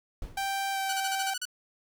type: noise with exponential decay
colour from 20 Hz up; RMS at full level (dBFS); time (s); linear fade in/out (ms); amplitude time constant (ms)
brown; -35; 0.22-0.58; 2; 77
type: tone with pitch glide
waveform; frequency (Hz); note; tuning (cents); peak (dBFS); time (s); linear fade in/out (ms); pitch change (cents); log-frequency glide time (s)
sawtooth; 784 to 775.9; G5 to G5; 0 to -18; -25; 0.37-1.34; 5; -18; 0.73-0.78
type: tone bursts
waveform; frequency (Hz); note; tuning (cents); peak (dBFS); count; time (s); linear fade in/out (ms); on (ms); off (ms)
10% pulse; 1480; F#6; 0; -23; 8; 0.89-1.454; 5; 39; 36
effects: none